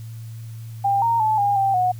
sine tone with pitch steps, 796 / 925 / 868 / 809 / 783 / 731 Hz, G5 / A#5 / A5 / G#5 / G5 / F#5, +26 / -14 / -24 / -46 / -2 / -21 cents, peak -16 dBFS, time 0.84-1.92 s, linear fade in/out 10 ms, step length 180 ms, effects added 113 Hz sine -32 dBFS peak until 1.99 s + white hiss -52 dBFS RMS until 1.99 s

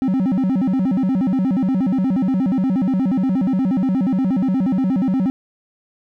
triangle tone with vibrato, 222.3 Hz, A3, 18 cents sharp, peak -13 dBFS, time 0.02-5.3 s, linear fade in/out 0 ms, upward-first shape square, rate 8.4 Hz, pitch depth 300 cents each way, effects none

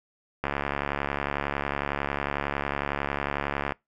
click train, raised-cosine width 0.5 ms, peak -12 dBFS, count 234, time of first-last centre 0.44-3.722 s, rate 71 Hz, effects noise-tail reverb RT60 0.2 s tail -25 dB re dry

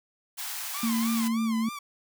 white high-pass noise, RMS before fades -35 dBFS, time 0.37-1.29 s, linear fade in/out 20 ms, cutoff 680 Hz, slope 96 dB/octave
sawtooth tone with vibrato, 1095 Hz, C#6, 22 cents flat, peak -32 dBFS, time 0.74-1.79 s, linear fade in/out 5 ms, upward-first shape sine, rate 3.3 Hz, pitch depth 150 cents each way
sine tone with pitch glide, 228.2 to 224.3 Hz, A#3 to A3, -37 to +34 cents, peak -24 dBFS, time 0.83-1.69 s, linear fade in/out 5 ms, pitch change -29 cents, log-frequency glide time 1.29-1.42 s
effects none

